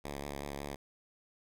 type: tone with vibrato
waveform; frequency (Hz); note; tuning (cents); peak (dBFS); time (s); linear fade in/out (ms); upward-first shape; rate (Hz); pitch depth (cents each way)
5% pulse; 71; C#2; +42; -28; 0.04-0.76; 10; sine; 5.4; 32
effects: none